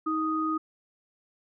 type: tone pair together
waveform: sine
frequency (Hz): 315.7 / 1244.5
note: D#4 / D#6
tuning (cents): +25 / 0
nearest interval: 2 octaves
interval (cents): 2375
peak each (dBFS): -28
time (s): 0.06-0.58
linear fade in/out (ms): 10
effects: none